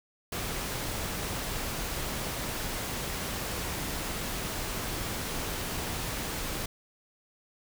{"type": "noise", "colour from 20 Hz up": "pink", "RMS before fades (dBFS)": -34, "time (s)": [0.32, 6.66], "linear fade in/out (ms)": 5, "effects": []}